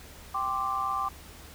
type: chord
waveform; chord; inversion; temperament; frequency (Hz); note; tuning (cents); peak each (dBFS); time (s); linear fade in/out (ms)
sine; G suspended fourth; none; equal; 784 / 1046.5 / 1174.7; G5 / C6 / D6; 0 / 0 / 0; -34 / -33 / -29; 0.34-1.09; 10
effects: added 73 Hz sine -51 dBFS peak until 1.54 s + pink hiss -49 dBFS RMS until 1.54 s